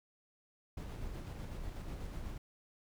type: noise with tremolo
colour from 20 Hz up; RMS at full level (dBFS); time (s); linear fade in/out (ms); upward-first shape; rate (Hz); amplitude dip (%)
brown; -42; 0.77-2.38; 5; square; 8.1; 25
effects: none